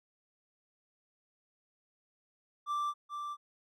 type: tone with echo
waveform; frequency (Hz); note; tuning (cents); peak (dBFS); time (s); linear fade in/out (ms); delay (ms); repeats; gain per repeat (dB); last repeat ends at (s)
triangle; 1174.7; D6; 0; -29; 2.66-2.94; 50; 430; 1; -6; 3.37
effects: none